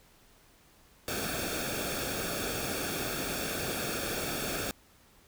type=noise with comb filter; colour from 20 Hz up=pink; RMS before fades=-34 dBFS; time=1.08-4.71 s; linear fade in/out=0 ms; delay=1 ms; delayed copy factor=-0.7; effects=pink hiss -61 dBFS RMS until 5.27 s